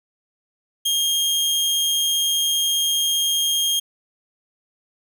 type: tone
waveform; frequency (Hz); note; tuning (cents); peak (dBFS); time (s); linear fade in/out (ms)
sawtooth; 3229; G#7; -49; -15; 0.85-3.8; 10
effects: none